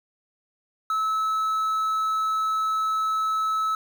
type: tone with quantisation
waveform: triangle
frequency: 1300 Hz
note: E6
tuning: 24 cents flat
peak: -20 dBFS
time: 0.9-3.75 s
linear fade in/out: 2 ms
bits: 8
effects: none